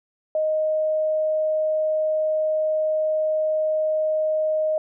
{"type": "tone", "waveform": "sine", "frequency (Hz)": 622.3, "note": "D#5", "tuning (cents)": 0, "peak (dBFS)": -19, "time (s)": [0.35, 4.78], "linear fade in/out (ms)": 2, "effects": []}